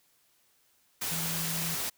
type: tone in noise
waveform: sine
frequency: 164.81 Hz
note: E3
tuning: in tune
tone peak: -36 dBFS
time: 1.11-1.75 s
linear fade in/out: 10 ms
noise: white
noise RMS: -33 dBFS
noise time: 1.01-1.9 s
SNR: -6 dB
effects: white hiss -68 dBFS RMS until 1.97 s